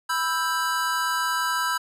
square chord, E minor, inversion second, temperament just, 988.9 / 1318.5 / 1582.2 Hz, B5 / E6 / G6, +2 / 0 / +16 cents, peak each -28 dBFS, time 0.09-1.78 s, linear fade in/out 10 ms, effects resampled to 32000 Hz

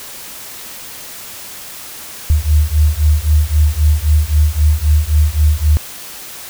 sine beating tone pair, 74 / 77.8 Hz, D2 / D#2, +14 / 0 cents, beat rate 3.8 Hz, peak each -12 dBFS, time 2.3-5.77 s, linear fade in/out 0 ms, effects white hiss -31 dBFS RMS until 6.49 s

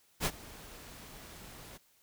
pink noise with ADSR envelope, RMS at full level -29 dBFS, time 0.2-1.78 s, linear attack 55 ms, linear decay 51 ms, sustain -21 dB, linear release 15 ms, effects white hiss -68 dBFS RMS until 2.02 s

